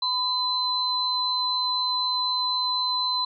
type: tone pair together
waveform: sine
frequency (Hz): 1006 / 4052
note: B5 / B7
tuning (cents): +32 / +44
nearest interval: 2 octaves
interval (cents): 2412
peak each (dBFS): -27 / -24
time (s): 0.02-3.25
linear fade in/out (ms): 5
effects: none

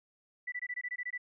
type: tone bursts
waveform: sine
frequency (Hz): 1974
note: B6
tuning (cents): -1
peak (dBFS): -34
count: 10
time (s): 0.47-1.179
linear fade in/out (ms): 10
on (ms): 52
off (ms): 21
effects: none

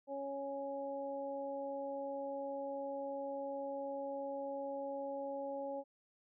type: harmonic tone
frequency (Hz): 277.2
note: C#4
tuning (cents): 0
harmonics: 1 / 2 / 3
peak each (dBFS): -47 / -40 / -46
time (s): 0.07-5.84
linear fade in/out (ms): 50
effects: none

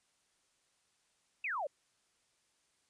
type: exponential sweep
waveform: sine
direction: down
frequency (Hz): 2737 to 523.3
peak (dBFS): -34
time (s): 1.44-1.67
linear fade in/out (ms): 5
effects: white hiss -75 dBFS RMS until 2.89 s + resampled to 22050 Hz

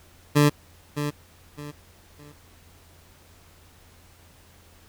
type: tone with echo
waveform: 20% pulse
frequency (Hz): 146.83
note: D3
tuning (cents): 0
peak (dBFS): -10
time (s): 0.35-0.5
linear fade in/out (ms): 20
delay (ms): 610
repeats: 3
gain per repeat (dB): -10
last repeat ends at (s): 2.33
effects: added 85 Hz sine -55 dBFS peak until 4.88 s + pink hiss -55 dBFS RMS until 4.88 s

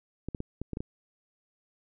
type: clicks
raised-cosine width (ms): 3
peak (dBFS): -21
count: 7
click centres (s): 0.286 / 0.348 / 0.404 / 0.616 / 0.733 / 0.771 / 0.805
effects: none

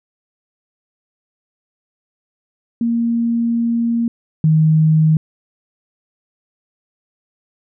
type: tone pair in turn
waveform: sine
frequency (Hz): 233.1 / 156.95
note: A#3 / D#3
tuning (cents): 0 / +15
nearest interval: perfect fifth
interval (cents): 685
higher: first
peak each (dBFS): -14 / -9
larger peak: second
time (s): 2.81-4.08 / 4.44-5.17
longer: first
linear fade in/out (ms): 2
effects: none

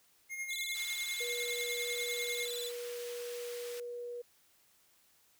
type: tone with tremolo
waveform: square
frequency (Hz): 2137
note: C7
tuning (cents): +36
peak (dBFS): -36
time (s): 0.29-2.49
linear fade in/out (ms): 50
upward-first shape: sine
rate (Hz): 10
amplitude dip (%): 55
type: tone with vibrato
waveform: sawtooth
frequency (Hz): 3716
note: A#7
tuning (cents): -6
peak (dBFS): -36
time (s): 0.48-2.72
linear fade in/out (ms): 50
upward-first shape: square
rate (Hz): 19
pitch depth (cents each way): 120
type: high-pass noise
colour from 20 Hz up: pink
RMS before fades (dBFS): -49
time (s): 0.75-3.8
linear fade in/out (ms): 2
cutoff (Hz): 1800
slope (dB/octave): 12
type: tone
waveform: sine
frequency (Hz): 482.1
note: B4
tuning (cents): -42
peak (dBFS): -39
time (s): 1.2-4.22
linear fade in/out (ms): 10
effects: white hiss -68 dBFS RMS until 5.39 s

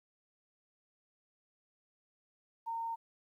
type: tone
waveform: sine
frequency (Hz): 916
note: A#5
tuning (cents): -31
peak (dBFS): -35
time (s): 2.66-2.96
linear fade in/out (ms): 20
effects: 12-bit

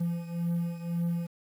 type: beating tone pair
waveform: triangle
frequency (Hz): 170.2 / 172.1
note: F3 / F3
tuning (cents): -44 / -25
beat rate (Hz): 1.9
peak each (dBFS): -28 / -32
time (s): 0-1.27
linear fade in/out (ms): 10
effects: 9-bit

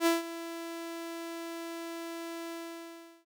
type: tone with ADSR envelope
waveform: sawtooth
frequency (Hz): 334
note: E4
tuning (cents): +23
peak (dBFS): -18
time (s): 0-3.25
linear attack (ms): 62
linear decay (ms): 160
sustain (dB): -16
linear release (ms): 740
effects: none

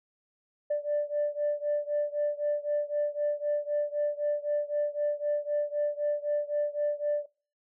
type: beating tone pair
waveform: sine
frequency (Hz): 587.3 / 591.2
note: D5 / D5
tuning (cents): 0 / +11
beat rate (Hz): 3.9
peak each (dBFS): -28 / -30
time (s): 0.7-7.26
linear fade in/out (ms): 10
effects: noise-tail reverb RT60 0.4 s tail -23 dB re dry + tanh soft clip ceiling -21 dBFS

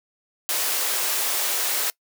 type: high-pass noise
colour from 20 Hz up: white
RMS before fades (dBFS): -24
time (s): 0.49-1.9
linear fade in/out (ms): 0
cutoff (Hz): 370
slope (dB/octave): 24
effects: noise-tail reverb RT60 0.1 s tail -24 dB re dry

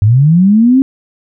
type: linear sweep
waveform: sine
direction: up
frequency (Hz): 97 to 273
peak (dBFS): -4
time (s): 0.02-0.82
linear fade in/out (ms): 0
effects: none

